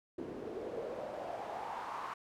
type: noise with band-pass filter sweep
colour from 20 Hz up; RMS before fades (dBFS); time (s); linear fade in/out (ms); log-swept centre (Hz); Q
pink; -42; 0.18-2.14; 5; 340 to 1100; 3.8
effects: none